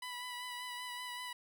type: tone with vibrato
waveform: 15% pulse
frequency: 988 Hz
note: B5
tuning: in tune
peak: -35 dBFS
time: 0.02-1.33 s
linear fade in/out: 5 ms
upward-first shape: sine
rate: 5.2 Hz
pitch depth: 22 cents each way
effects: none